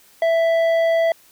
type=tone with tanh clipping; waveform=sine; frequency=661 Hz; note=E5; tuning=5 cents sharp; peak=-16 dBFS; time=0.22-1.12 s; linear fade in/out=2 ms; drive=9 dB; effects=white hiss -52 dBFS RMS until 1.31 s